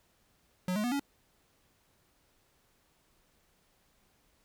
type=tone with pitch steps; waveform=square; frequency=182.5 / 210.9 / 243.6 / 281.5 Hz; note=F#3 / G#3 / B3 / C#4; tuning=-24 / +27 / -24 / +27 cents; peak=-30 dBFS; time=0.68-0.996 s; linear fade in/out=2 ms; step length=79 ms; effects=pink hiss -70 dBFS RMS until 4.44 s